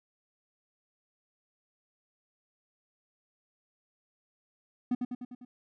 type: tone with echo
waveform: triangle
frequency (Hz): 246.9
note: B3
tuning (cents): 0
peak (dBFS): -23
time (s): 4.91-4.95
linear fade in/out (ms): 5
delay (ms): 100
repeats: 5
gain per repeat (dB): -4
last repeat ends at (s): 5.45
effects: none